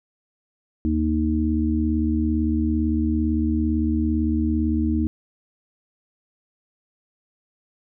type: harmonic tone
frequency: 77.78 Hz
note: D#2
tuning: in tune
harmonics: 1 / 3 / 4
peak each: -23 / -23 / -23 dBFS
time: 0.85-5.07 s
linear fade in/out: 0 ms
effects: none